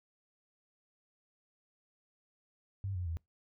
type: tone with pitch steps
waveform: sine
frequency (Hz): 97.8 / 89.68 / 82.24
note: G2 / F2 / E2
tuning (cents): -4 / +46 / -4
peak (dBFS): -34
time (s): 2.84-3.17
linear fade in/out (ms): 0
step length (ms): 110
effects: noise-tail reverb RT60 0.2 s tail -26 dB re dry